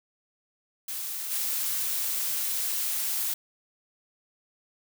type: noise with level steps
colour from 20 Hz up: blue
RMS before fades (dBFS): -34 / -29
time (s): 0.88-3.34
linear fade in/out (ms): 5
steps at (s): 1.3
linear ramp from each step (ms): 20
effects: none